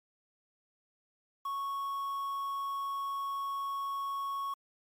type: tone with quantisation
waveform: triangle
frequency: 1106 Hz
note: C#6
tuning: 4 cents flat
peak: -31 dBFS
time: 1.45-4.54 s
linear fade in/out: 5 ms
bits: 9
effects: MP3 96 kbps